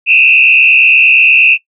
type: tone with frequency modulation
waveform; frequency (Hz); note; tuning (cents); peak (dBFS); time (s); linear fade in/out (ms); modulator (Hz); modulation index
sine; 2600; E7; -24; -3; 0.06-1.58; 50; 68.5; 2.1
effects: noise-tail reverb RT60 0.1 s tail -21 dB re dry